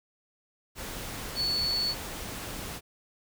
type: tone in noise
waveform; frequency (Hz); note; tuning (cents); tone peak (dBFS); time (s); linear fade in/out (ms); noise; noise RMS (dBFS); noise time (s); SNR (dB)
sine; 4435; C#8; 0; -26; 1.35-1.95; 50; pink; -38; 0.75-2.81; +9
effects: none